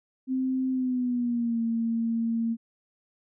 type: tone with pitch glide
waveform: sine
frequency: 260.2 to 229.1 Hz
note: C4 to A#3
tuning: -9 to -30 cents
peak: -24 dBFS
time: 0.27-2.57 s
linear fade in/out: 50 ms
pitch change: -221 cents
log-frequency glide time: 0.71-1.61 s
effects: none